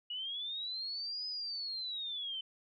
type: linear two-way sweep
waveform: sine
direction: up then down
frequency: 2890 to 5040 to 3035 Hz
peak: -37 dBFS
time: 0.1-2.41 s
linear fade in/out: 5 ms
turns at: 1.27 s
effects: none